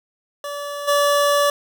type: tone with level steps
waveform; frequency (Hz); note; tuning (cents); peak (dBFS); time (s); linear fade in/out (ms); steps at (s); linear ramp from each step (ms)
25% pulse; 576; D5; -34; -23 / -11; 0.44-1.5; 2; 0.87; 20
effects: none